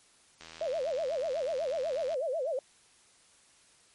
click train, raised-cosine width 0.2 ms, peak -29 dBFS, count 142, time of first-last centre 0.41-2.142 s, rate 81.4 Hz
sine tone with vibrato, 580 Hz, D5, 22 cents flat, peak -29 dBFS, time 0.61-2.59 s, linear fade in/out 2 ms, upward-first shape sine, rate 8.1 Hz, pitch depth 260 cents each way
effects white hiss -62 dBFS RMS until 3.94 s + MP3 48 kbps

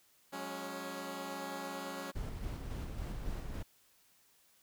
10% pulse chord, F# suspended second, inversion none, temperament equal with one note detuned, 181.82 / 207.7 / 277.2 Hz, F#3 / G#3 / C#4, -30 / 0 / 0 cents, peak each -38 / -39 / -34 dBFS, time 0.32-2.12 s, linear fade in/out 20 ms
brown noise with tremolo, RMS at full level -39 dBFS, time 2.15-3.63 s, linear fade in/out 10 ms, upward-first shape square, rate 3.6 Hz, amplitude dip 30%
effects white hiss -68 dBFS RMS until 4.62 s

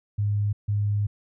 sine tone bursts at uneven times, 103.1 Hz, G#2, 12 cents flat, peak -21 dBFS, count 2, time 0.18-0.53 / 0.68-1.07 s, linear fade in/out 10 ms, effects none

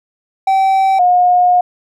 triangle / sine tone pair in turn, 771 / 718.3 Hz, G5 / F5, -29 / +48 cents, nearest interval minor second, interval 123 cents, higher first, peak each -7 dBFS, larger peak neither, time 0.47-0.99 / 0.99-1.61 s, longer second, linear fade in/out 5 ms, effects none

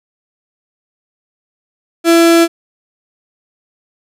35% pulse tone, 335 Hz, E4, 28 cents sharp, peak -4 dBFS, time 2.04-2.48 s, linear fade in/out 50 ms, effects resampled to 32000 Hz

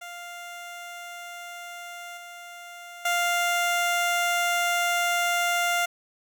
15% pulse tone with level steps, 698.5 Hz, F5, in tune, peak -31 / -34 / -16 dBFS, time 0.01-5.86 s, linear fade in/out 10 ms, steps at 2.17 / 3.05 s, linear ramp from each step 5 ms, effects none

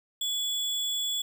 sine tone with sample-and-hold, 3400 Hz, G#7, 40 cents sharp, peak -27 dBFS, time 0.21-1.22 s, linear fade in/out 5 ms, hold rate 11025 Hz, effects none

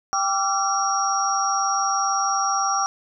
sine tone cluster, 787 / 1163 / 1359 / 5650 Hz, G5 / D6 / F6 / F8, +7 / -17 / -48 / +19 cents, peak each -24 / -24 / -26 / -26 dBFS, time 0.13-2.86 s, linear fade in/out 0 ms, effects none

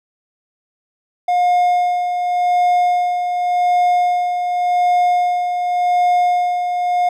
triangle tone with tremolo, 714 Hz, F5, 38 cents sharp, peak -9 dBFS, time 1.28-7.09 s, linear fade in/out 5 ms, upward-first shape sine, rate 0.88 Hz, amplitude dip 50%, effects none

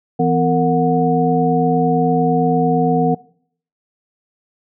sine tone cluster, 165.4 / 254.2 / 459 / 732 Hz, E3 / C4 / A#4 / F#5, +6 / -50 / -27 / -19 cents, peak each -18 dBFS, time 0.19-3.15 s, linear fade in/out 10 ms, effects noise-tail reverb RT60 0.6 s tail -22 dB re dry

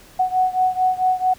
sine beating tone pair, 740 / 744.5 Hz, F#5 / F#5, 0 / +11 cents, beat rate 4.5 Hz, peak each -18 / -20 dBFS, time 0.19-1.34 s, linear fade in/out 10 ms, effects pink hiss -47 dBFS RMS until 1.38 s

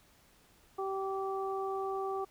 harmonic tone, 387 Hz, G4, 22 cents flat, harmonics 1 / 2 / 3, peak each -35 / -38 / -40 dBFS, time 0.78-2.25 s, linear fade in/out 10 ms, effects pink hiss -64 dBFS RMS until 2.3 s

